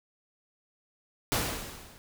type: noise with level ramp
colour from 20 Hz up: pink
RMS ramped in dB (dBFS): -26 to -55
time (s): 1.32-1.98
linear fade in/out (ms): 0
effects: none